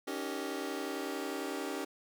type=chord; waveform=sawtooth; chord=Eb dominant seventh; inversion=third; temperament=just; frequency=280 / 311.1 / 388.9 / 466.7 Hz; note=Db4 / Eb4 / G4 / Bb4; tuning=+18 / 0 / -14 / +2 cents; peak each=-36 / -38 / -36 / -40 dBFS; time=0.07-1.85 s; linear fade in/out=10 ms; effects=none